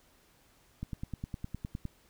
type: click train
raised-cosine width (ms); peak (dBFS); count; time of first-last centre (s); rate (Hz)
5; -24; 11; 0.83-1.854; 9.77
effects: pink hiss -65 dBFS RMS until 2.09 s